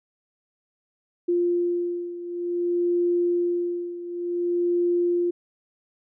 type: beating tone pair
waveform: sine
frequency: 349.2 / 349.75 Hz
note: F4 / F4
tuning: 0 / +3 cents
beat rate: 0.55 Hz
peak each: -23 / -27 dBFS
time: 1.28-5.31 s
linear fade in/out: 10 ms
effects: none